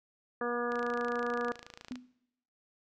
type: harmonic tone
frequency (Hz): 240.4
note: B3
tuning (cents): -46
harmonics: 1 / 2 / 3 / 4 / 5 / 6 / 7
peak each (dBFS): -39 / -34 / -41 / -44 / -38 / -44 / -40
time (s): 0.41-1.52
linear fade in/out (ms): 2
type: click train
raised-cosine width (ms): 0.2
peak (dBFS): -28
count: 35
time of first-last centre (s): 0.72-1.956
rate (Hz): 27.5
type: tone with exponential decay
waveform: sine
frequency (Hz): 250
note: B3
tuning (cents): +21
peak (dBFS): -33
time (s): 1.91-2.13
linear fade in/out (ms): 1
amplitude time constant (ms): 46
effects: noise-tail reverb RT60 0.8 s tail -19 dB re dry